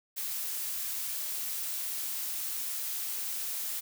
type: noise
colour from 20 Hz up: blue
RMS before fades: -35 dBFS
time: 0.16-3.81 s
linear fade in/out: 20 ms
effects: none